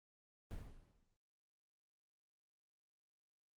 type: noise with exponential decay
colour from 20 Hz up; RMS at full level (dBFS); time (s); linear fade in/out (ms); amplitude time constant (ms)
brown; -44; 0.51-1.16; 0; 140
effects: noise-tail reverb RT60 0.1 s tail -19 dB re dry + Opus 24 kbps